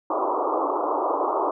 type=band-pass noise; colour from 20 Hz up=white; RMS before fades=-24 dBFS; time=0.1-1.51 s; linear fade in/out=5 ms; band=290 to 1200 Hz; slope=96 dB/octave; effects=none